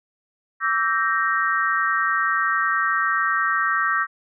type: chord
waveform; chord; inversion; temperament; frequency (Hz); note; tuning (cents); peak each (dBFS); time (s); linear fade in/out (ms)
sine; E half-diminished seventh; third; equal with one note detuned; 1147.8 / 1318.5 / 1568 / 1864.7; D6 / E6 / G6 / Bb6; -40 / 0 / 0 / 0; -24; 0.6-4.07; 50
effects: none